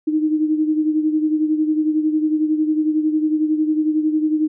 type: beating tone pair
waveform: sine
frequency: 307.7 / 318.7 Hz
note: D#4 / D#4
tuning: -19 / +42 cents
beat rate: 11 Hz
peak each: -16 / -23 dBFS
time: 0.07-4.48 s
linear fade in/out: 10 ms
effects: none